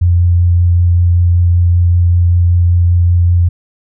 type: tone with vibrato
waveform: sine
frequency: 87.31 Hz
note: F2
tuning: in tune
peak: -6 dBFS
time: 0.01-3.49 s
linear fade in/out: 10 ms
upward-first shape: triangle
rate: 5.2 Hz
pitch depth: 14 cents each way
effects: none

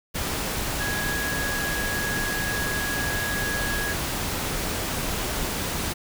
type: tone in noise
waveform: sine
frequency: 1661.2 Hz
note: G#6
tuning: in tune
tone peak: -28 dBFS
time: 0.79-3.94 s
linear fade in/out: 20 ms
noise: pink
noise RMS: -28 dBFS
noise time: 0.14-5.94 s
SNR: -3 dB
effects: none

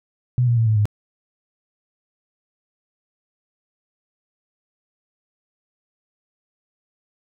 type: tone with pitch steps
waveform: sine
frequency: 124.2 / 118.93 / 113.89 / 109.06 / 104.44 Hz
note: B2 / A#2 / A#2 / A2 / G#2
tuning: +10 / +35 / -40 / -15 / +10 cents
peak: -14 dBFS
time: 0.38-0.855 s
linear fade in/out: 0 ms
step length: 95 ms
effects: none

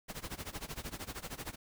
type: noise with tremolo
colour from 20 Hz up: pink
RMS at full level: -40 dBFS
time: 0.08-1.56 s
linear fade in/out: 20 ms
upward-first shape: sine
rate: 13 Hz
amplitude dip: 90%
effects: none

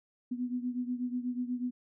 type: beating tone pair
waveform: sine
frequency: 245.5 / 253.7 Hz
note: B3 / B3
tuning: -10 / +47 cents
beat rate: 8.2 Hz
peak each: -33 / -37 dBFS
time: 0.31-1.71 s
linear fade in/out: 10 ms
effects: none

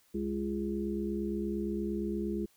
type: harmonic tone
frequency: 68.6 Hz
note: C#2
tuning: 17 cents flat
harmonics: 1 / 3 / 5 / 6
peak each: -42 / -34 / -35 / -40 dBFS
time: 0.14-2.46 s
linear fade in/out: 10 ms
effects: white hiss -67 dBFS RMS until 2.56 s

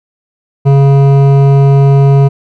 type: tone with hard clipping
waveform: sine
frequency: 138.59 Hz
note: C#3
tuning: in tune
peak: -5 dBFS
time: 0.65-2.29 s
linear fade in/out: 20 ms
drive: 12 dB
effects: none

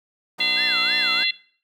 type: chord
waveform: 10% pulse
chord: B major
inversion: second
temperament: just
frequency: 185.21 / 246.9 / 308.7 Hz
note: F#3 / B3 / D#4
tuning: +2 / 0 / -14 cents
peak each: -32 / -33 / -31 dBFS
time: 0.38-1.24 s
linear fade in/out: 10 ms
type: harmonic tone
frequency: 684 Hz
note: F5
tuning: 36 cents flat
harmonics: 3 / 4 / 5 / 6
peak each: -24 / -24 / -24 / -24 dBFS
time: 0.4-1.31 s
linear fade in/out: 5 ms
type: tone with vibrato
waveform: triangle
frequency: 1534 Hz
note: G6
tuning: 38 cents flat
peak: -26 dBFS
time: 0.56-1.25 s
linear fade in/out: 20 ms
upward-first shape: sine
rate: 3.1 Hz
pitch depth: 280 cents each way
effects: noise-tail reverb RT60 0.5 s tail -20 dB re dry

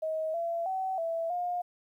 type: tone with pitch steps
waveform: sine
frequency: 633 / 676 / 759 / 662 / 711 Hz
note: D#5 / E5 / F#5 / E5 / F5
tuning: +30 / +43 / +44 / +7 / +31 cents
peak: -29 dBFS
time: 0.02-1.62 s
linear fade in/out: 10 ms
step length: 320 ms
effects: 11-bit

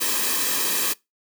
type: noise with comb filter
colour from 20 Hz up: white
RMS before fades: -23 dBFS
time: 0-0.94 s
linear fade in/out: 20 ms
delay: 1.4 ms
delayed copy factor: -0.7
effects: noise-tail reverb RT60 0.2 s tail -23 dB re dry + high-pass 200 Hz 12 dB/octave

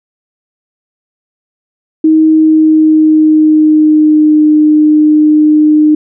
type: tone with pitch glide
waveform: sine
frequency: 315.2 to 304.5 Hz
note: D#4 to D#4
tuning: +23 to -37 cents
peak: -3 dBFS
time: 2.04-5.95 s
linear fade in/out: 5 ms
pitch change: -60 cents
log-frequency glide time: 2.26-4.47 s
effects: none

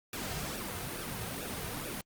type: noise with flanger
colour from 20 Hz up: pink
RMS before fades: -38 dBFS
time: 0.13-2.01 s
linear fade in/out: 2 ms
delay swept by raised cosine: 0.95 to 3.65 ms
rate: 2.3 Hz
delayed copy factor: -0.65
effects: Opus 48 kbps

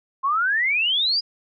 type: exponential sweep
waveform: sine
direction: up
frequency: 1046.5 to 4987 Hz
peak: -18 dBFS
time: 0.23-1.21 s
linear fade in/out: 20 ms
effects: none

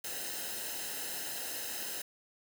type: noise with comb filter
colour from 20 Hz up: white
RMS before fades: -39 dBFS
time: 0.04-2.02 s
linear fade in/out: 5 ms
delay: 0.87 ms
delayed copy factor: -0.7
effects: none

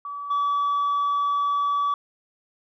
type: tone with level steps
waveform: sine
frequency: 1146 Hz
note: D6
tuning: 43 cents flat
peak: -30 / -18 dBFS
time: 0.05-1.94 s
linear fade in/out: 2 ms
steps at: 0.3 s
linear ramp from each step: 10 ms
effects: tanh soft clip ceiling -19 dBFS

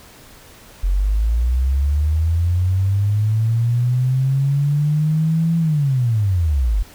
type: linear two-way sweep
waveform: sine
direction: up then down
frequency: 44 to 167.4 to 44 Hz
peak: -14 dBFS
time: 0.83-6.83 s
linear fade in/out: 10 ms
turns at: 5.58 s
effects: pink hiss -44 dBFS RMS until 6.94 s

